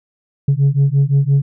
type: beating tone pair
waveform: sine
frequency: 136.7 / 142.5 Hz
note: C#3 / C#3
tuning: -24 / +48 cents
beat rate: 5.8 Hz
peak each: -12 dBFS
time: 0.48-1.42 s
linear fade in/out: 5 ms
effects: tanh soft clip ceiling -7 dBFS